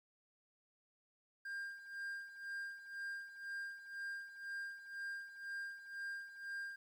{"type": "tone with tremolo", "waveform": "triangle", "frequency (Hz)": 1600, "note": "G6", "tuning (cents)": 35, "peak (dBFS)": -39, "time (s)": [1.45, 6.76], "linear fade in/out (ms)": 5, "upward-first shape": "sine", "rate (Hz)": 2, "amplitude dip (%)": 75, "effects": ["12-bit"]}